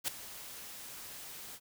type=noise with ADSR envelope; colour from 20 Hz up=white; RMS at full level=-31 dBFS; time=0.04-1.6 s; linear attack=39 ms; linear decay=5 ms; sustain=-16 dB; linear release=56 ms; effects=none